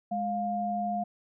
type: tone pair together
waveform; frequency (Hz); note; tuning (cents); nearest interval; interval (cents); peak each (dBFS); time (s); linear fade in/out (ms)
sine; 207.7 / 704.5; G#3 / F5; 0 / +15; octave + major sixth; 2115; -33 / -29; 0.11-1.04; 10
effects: none